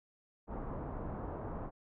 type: low-pass noise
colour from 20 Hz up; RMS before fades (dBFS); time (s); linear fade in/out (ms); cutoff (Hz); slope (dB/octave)
pink; -41; 0.47-1.71; 50; 1100; 24
effects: none